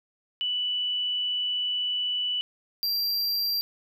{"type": "tone pair in turn", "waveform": ["sine", "square"], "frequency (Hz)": [2968, 4732], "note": ["F#7", "D8"], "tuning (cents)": [5, 12], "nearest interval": "minor sixth", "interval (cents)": 807, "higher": "second", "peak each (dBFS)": -25, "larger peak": "neither", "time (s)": [[0.41, 2.41], [2.83, 3.61]], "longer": "first", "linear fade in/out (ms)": 0, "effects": []}